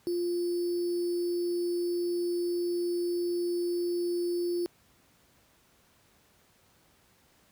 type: tone with sample-and-hold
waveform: sine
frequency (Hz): 349.2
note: F4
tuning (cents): 0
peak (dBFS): -27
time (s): 0.07-4.66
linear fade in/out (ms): 0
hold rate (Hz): 4900
effects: pink hiss -64 dBFS RMS until 7.51 s + high-pass 60 Hz 12 dB/octave